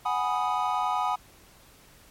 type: chord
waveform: triangle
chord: G# minor seventh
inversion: third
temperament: equal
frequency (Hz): 740 / 830.6 / 987.8 / 1244.5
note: F#5 / G#5 / B5 / D#6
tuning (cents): 0 / 0 / 0 / 0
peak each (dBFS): -28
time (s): 0.05-1.16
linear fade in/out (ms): 10
effects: pink hiss -55 dBFS RMS until 2.1 s + MP3 64 kbps